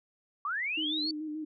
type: linear sweep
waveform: sine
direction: up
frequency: 1101 to 4531 Hz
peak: -30 dBFS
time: 0.45-1.11 s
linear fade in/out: 2 ms
type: tone with vibrato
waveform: sine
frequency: 306.9 Hz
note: D#4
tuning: 24 cents flat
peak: -34 dBFS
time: 0.77-1.45 s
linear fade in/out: 10 ms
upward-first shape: square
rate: 6.9 Hz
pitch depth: 31 cents each way
effects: none